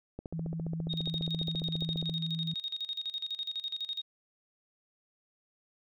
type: click train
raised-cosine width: 2 ms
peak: -26 dBFS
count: 29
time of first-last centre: 0.19-2.095 s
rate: 14.7 Hz
type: tone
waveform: sine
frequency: 163.6 Hz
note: E3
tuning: 13 cents flat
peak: -33 dBFS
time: 0.33-2.54 s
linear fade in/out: 5 ms
type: tone with tremolo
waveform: sine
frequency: 3729 Hz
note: A#7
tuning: in tune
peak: -32 dBFS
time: 0.89-4.02 s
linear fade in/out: 20 ms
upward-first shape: square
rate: 12 Hz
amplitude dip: 80%
effects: none